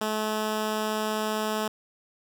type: tone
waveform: 10% pulse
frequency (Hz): 215.5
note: A3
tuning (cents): -36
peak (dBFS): -18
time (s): 0.01-1.68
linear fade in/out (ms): 5
effects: none